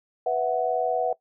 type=chord; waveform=sine; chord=B suspended fourth; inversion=none; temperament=equal; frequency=493.9 / 659.3 / 740 Hz; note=B4 / E5 / F#5; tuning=0 / 0 / 0 cents; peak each=-27 / -26 / -25 dBFS; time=0.26-1.13 s; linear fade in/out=5 ms; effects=noise-tail reverb RT60 0.1 s tail -20 dB re dry